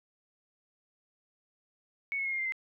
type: tone with pitch steps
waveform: sine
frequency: 2217 / 2186 / 2156 / 2127 / 2097 / 2069 Hz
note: C#7 / C#7 / C#7 / C7 / C7 / C7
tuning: 0 / -25 / -49 / +28 / +3 / -20 cents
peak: -30 dBFS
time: 2.12-2.522 s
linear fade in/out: 0 ms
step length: 67 ms
effects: none